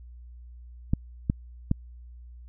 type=clicks; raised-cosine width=5 ms; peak=-10 dBFS; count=3; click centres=0.935 / 1.299 / 1.714 s; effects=added 60 Hz sine -43 dBFS peak until 2.48 s